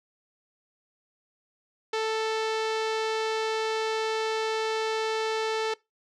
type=tone with low-pass filter; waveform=sawtooth; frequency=441 Hz; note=A4; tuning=4 cents sharp; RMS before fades=-28 dBFS; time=1.93-5.74 s; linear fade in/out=5 ms; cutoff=4700 Hz; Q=1.2; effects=noise-tail reverb RT60 0.2 s tail -22 dB re dry